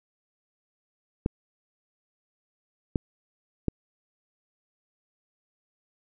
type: clicks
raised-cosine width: 3 ms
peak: -11 dBFS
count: 3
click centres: 1.261 / 2.958 / 3.683 s
effects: none